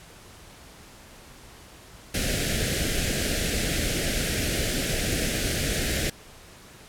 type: band-stop noise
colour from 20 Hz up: pink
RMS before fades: -26 dBFS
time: 2.14-6.1 s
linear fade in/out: 5 ms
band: 680 to 1500 Hz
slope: 48 dB/octave
effects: pink hiss -48 dBFS RMS until 6.88 s + low-pass 12000 Hz 12 dB/octave